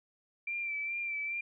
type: tone with vibrato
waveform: sine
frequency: 2349 Hz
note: D7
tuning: in tune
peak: -33 dBFS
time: 0.47-1.41 s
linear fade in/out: 5 ms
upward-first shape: sine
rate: 2.4 Hz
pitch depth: 35 cents each way
effects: none